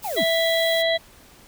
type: noise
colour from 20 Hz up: blue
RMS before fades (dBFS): -35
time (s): 0.02-0.83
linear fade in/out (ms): 20
type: linear sweep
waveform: triangle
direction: down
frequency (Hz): 903 to 142.9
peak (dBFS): -24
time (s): 0.04-0.24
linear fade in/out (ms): 10
type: harmonic tone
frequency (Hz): 659.3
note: E5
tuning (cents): 0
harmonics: 1 / 3 / 5 / 6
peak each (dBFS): -20 / -25 / -27 / -28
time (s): 0.16-0.98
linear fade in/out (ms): 20
effects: pink hiss -50 dBFS RMS until 1.47 s